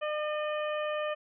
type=harmonic tone with a mistuned harmonic; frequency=604 Hz; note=D5; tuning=48 cents sharp; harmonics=1 / 2 / 3 / 4 / 5; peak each=-31 / -37 / -41 / -43 / -45 dBFS; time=0.01-1.15 s; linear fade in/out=20 ms; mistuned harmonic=4; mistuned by=+40 cents; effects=none